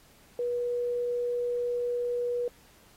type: tone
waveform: sine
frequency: 484.5 Hz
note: B4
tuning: 33 cents flat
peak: -27 dBFS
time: 0.39-2.48 s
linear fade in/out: 2 ms
effects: pink hiss -59 dBFS RMS until 2.96 s + AAC 48 kbps